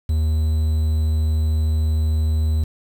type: tone with quantisation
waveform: triangle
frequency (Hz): 78.3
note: D#2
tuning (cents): +11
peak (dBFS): -14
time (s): 0.09-2.64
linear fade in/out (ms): 5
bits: 7
effects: none